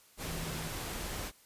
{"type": "tone in noise", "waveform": "sine", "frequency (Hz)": 162.5, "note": "E3", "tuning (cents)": -24, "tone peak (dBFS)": -41, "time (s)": [0.21, 0.73], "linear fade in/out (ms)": 50, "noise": "pink", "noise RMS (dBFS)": -39, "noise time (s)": [0.17, 1.32], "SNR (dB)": -5, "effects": ["white hiss -62 dBFS RMS until 1.45 s", "resampled to 32000 Hz"]}